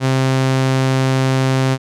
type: tone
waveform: sawtooth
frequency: 132 Hz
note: C3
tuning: 16 cents sharp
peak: -9 dBFS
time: 0-1.78 s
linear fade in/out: 50 ms
effects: low-pass 8000 Hz 12 dB/octave